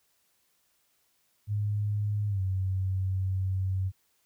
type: tone with pitch glide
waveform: sine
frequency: 103.83 to 94.66 Hz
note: G#2 to F#2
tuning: 0 to +40 cents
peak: -26 dBFS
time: 1.47-3.92 s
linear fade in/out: 50 ms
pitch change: -160 cents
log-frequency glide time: 2.28-2.41 s
effects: white hiss -71 dBFS RMS until 4.25 s